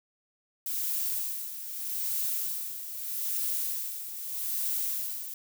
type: noise with tremolo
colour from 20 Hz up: violet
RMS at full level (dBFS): -30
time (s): 0.66-5.34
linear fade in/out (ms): 2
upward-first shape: sine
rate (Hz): 0.8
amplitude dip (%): 65
effects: none